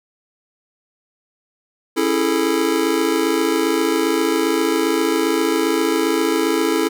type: chord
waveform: square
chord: A major seventh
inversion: first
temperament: just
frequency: 275 / 330 / 412.5 / 440 Hz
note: C#4 / E4 / G#4 / A4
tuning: -14 / +2 / -12 / 0 cents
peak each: -24 / -20 / -25 / -22 dBFS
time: 1.96-6.89 s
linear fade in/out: 20 ms
effects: none